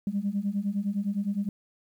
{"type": "beating tone pair", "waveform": "sine", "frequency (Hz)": [196, 205.8], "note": ["G3", "G#3"], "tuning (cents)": [0, -16], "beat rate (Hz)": 9.8, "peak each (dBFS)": [-29, -28], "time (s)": [0.07, 1.49], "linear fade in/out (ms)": 2, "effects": ["tanh soft clip ceiling -19 dBFS", "10-bit"]}